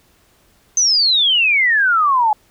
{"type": "exponential sweep", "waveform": "sine", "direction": "down", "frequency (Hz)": [6272, 830.6], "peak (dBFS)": -11, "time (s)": [0.77, 2.33], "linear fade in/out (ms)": 2, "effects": ["pink hiss -55 dBFS RMS until 2.5 s"]}